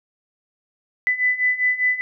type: beating tone pair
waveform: sine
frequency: 1996 / 2001 Hz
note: B6 / B6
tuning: +18 / +22 cents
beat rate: 5 Hz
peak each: -22 / -19 dBFS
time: 1.07-2.01 s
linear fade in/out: 0 ms
effects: none